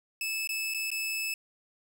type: tone with dropouts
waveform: sawtooth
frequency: 2613 Hz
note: E7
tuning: 16 cents flat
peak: -27 dBFS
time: 0.21-1.34 s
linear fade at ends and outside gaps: 2 ms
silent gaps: 0.474-0.491 / 0.739-0.745 / 0.904-0.915 s
effects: none